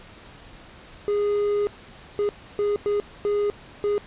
triangle tone bursts at uneven times, 411.6 Hz, G#4, 16 cents flat, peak -18 dBFS, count 6, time 1.08-1.67 / 2.19-2.29 / 2.59-2.76 / 2.86-3 / 3.25-3.5 / 3.84-3.98 s, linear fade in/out 0 ms, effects pink hiss -46 dBFS RMS until 4.06 s + resampled to 8000 Hz

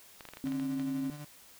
clicks, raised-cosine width 0.3 ms, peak -29 dBFS, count 9, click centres 0.208 / 0.253 / 0.288 / 0.336 / 0.371 / 0.471 / 0.521 / 0.598 / 0.797 s
sine tone, 268.2 Hz, C4, 43 cents sharp, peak -31 dBFS, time 0.44-1.1 s, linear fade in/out 0 ms
35% pulse tone with tremolo, 147.7 Hz, D3, 10 cents sharp, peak -39 dBFS, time 0.45-1.25 s, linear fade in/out 5 ms, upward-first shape sine, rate 12 Hz, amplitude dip 45%
effects white hiss -56 dBFS RMS until 1.59 s

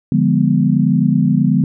sine chord, D diminished seventh, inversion none, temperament equal with one note detuned, 146.83 / 174.61 / 205.5 / 246.9 Hz, D3 / F3 / Ab3 / Cb4, 0 / 0 / -18 / 0 cents, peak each -16 dBFS, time 0.12-1.64 s, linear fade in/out 2 ms, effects none

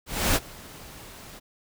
pink noise with ADSR envelope, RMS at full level -21 dBFS, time 0.06-1.4 s, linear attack 290 ms, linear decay 43 ms, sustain -23 dB, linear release 23 ms, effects none

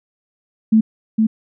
sine tone with echo, 220 Hz, A3, in tune, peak -8 dBFS, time 0.72-0.81 s, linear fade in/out 10 ms, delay 460 ms, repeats 1, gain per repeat -3 dB, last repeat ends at 1.27 s, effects none

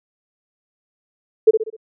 sine tone with echo, 440 Hz, A4, in tune, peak -5 dBFS, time 1.47-1.51 s, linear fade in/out 10 ms, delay 64 ms, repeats 4, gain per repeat -7 dB, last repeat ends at 1.766 s, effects none

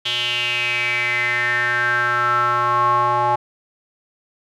square tone with band-pass filter sweep, 121 Hz, B2, 35 cents flat, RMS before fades -19 dBFS, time 0.05-3.36 s, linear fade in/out 10 ms, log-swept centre 3200 to 910 Hz, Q 7, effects none

